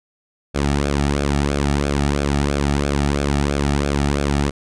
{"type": "tone with flanger", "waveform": "sawtooth", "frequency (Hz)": 71.2, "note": "C#2", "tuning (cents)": 47, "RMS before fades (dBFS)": -19, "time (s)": [0.54, 4.51], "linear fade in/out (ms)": 20, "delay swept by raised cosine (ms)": [1, 2], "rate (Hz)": 3, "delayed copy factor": -0.65, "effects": ["resampled to 22050 Hz"]}